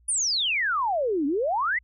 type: exponential two-way sweep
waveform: sine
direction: down then up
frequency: 9880 to 269.6 to 2100 Hz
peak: -22 dBFS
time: 0.08-1.79 s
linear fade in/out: 10 ms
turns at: 1.26 s
effects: added 59 Hz sine -56 dBFS peak until 1.83 s